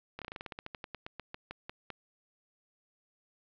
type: slowing click train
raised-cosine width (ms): 0.3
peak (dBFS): -24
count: 20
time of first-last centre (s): 0.19-1.903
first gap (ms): 27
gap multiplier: 1.12
effects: low-pass 4000 Hz 12 dB/octave + 11-bit